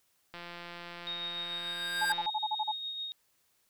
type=click train; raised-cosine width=0.3 ms; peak=-28 dBFS; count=333; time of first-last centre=0.34-2.259 s; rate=173 Hz
type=tone with tremolo; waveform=sine; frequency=3729 Hz; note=A#7; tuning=in tune; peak=-34 dBFS; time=1.07-3.12 s; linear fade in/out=0 ms; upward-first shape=sine; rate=6.8 Hz; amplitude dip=35%
type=tone with exponential growth; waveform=square; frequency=1597 Hz; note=G6; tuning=32 cents sharp; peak=-27 dBFS; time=1.24-2.12 s; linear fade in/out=1 ms; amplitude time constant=190 ms
type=tone bursts; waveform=sine; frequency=857 Hz; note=A5; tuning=46 cents flat; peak=-28 dBFS; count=9; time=2.01-2.719 s; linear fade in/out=10 ms; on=45 ms; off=38 ms
effects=white hiss -72 dBFS RMS until 3.69 s